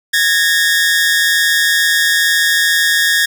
sawtooth tone pair together, 1664.8 / 1827 Hz, G#6 / A#6, +4 / -35 cents, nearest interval major second, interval 161 cents, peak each -10 dBFS, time 0.13-3.26 s, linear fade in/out 10 ms, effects none

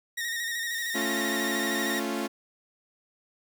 sawtooth tone with vibrato, 1865 Hz, A#6, in tune, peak -26 dBFS, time 0.17-2 s, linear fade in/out 10 ms, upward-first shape square, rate 13 Hz, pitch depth 35 cents each way
blue noise, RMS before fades -45 dBFS, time 0.69-2.06 s, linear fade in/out 50 ms
sawtooth chord, A augmented, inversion none, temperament equal, 220 / 277.2 / 349.2 Hz, A3 / C#4 / E#4, 0 / 0 / 0 cents, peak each -29 dBFS, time 0.94-2.28 s, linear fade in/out 20 ms
effects none

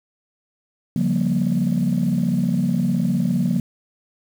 sine chord, G half-diminished seventh, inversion second, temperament just, 141.12 / 176.4 / 196 / 235.2 Hz, Db3 / F3 / G3 / Bb3, +31 / +18 / 0 / +16 cents, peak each -24 / -20 / -23 / -21 dBFS, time 0.96-3.6 s, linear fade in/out 2 ms, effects tanh soft clip ceiling -11 dBFS + 7-bit

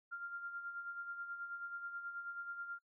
sine tone with tremolo, 1394 Hz, F6, 4 cents flat, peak -40 dBFS, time 0.11-2.79 s, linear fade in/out 20 ms, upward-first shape sine, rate 9.3 Hz, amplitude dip 55%, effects noise-tail reverb RT60 0.1 s tail -24 dB re dry

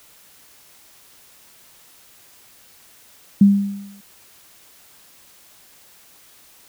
sine tone with exponential decay, 200 Hz, G3, 35 cents sharp, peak -5 dBFS, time 3.41-4.01 s, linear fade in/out 5 ms, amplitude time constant 130 ms, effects white hiss -50 dBFS RMS until 6.68 s

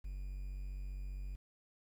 triangle tone with quantisation, 47.52 Hz, F#1, 47 cents sharp, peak -38 dBFS, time 0.04-1.36 s, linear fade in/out 10 ms, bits 11, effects none

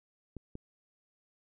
clicks, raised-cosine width 3 ms, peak -29 dBFS, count 2, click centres 0.367 / 0.554 s, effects none

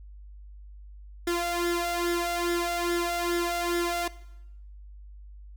sawtooth tone with flanger, 346.1 Hz, F4, 16 cents flat, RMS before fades -28 dBFS, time 1.27-4.08 s, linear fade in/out 5 ms, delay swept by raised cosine 0.56 to 1.49 ms, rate 2.4 Hz, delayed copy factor +0.7, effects noise-tail reverb RT60 0.9 s tail -19 dB re dry + added 50 Hz sine -43 dBFS peak until 5.56 s

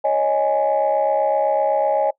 sine chord, C# suspended second, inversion none, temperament equal, 554.4 / 622.3 / 830.6 Hz, C#5 / D#5 / G#5, 0 / 0 / 0 cents, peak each -19 dBFS, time 0.04-2.11 s, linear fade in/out 10 ms, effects noise-tail reverb RT60 0.1 s tail -21 dB re dry + tanh soft clip ceiling -9 dBFS

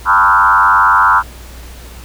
sine tone with frequency modulation, 1187 Hz, D6, 18 cents sharp, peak -6 dBFS, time 0.05-1.23 s, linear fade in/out 50 ms, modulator 94.4 Hz, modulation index 3, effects added 60 Hz sine -32 dBFS peak until 2.04 s + pink hiss -37 dBFS RMS until 2.04 s

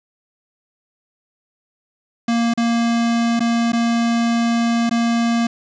square tone with dropouts, 233.1 Hz, A#3, in tune, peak -16 dBFS, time 2.28-5.47 s, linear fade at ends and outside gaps 5 ms, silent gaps 2.538-2.575 / 3.395-3.404 / 3.721-3.731 / 4.895-4.91 s, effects resampled to 16000 Hz + 7-bit

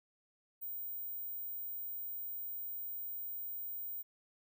sine tone, 15110 Hz, A#9, 22 cents sharp, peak -39 dBFS, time 0.61-4.03 s, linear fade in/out 20 ms, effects none

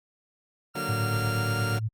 40% pulse tone with pitch glide, 1378 to 1391.6 Hz, F6 to F6, -24 to -7 cents, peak -30 dBFS, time 0.74-1.8 s, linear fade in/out 50 ms, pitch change +17 cents, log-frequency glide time 0.9-1.55 s
15% pulse chord, D augmented, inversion none, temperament equal, 146.83 / 185 / 233.1 Hz, D3 / F#3 / A#3, 0 / 0 / 0 cents, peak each -29 / -29 / -31 dBFS, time 0.75-1.79 s, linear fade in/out 5 ms
sine tone with tremolo, 109.6 Hz, A2, 6 cents flat, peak -24 dBFS, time 0.88-1.89 s, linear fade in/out 20 ms, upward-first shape sine, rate 8.4 Hz, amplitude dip 45%
effects Opus 48 kbps

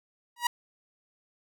sawtooth tone with exponential growth, 959 Hz, A#5, 49 cents sharp, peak -17 dBFS, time 0.36-0.47 s, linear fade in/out 5 ms, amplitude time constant 22 ms, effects none

